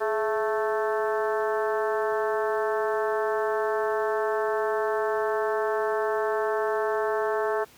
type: harmonic tone with a mistuned harmonic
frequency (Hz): 220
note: A3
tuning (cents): 0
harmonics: 2 / 3 / 4 / 5 / 6 / 7 / 8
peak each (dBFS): -26 / -30 / -32 / -34 / -36 / -37 / -38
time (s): 0-7.65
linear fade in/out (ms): 20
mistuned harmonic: 2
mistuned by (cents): -60
effects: pink hiss -53 dBFS RMS until 7.77 s + high-pass 100 Hz 12 dB/octave